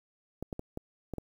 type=clicks; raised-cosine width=2 ms; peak=-23 dBFS; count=6; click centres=0.426 / 0.528 / 0.594 / 0.774 / 1.137 / 1.183 s; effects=9-bit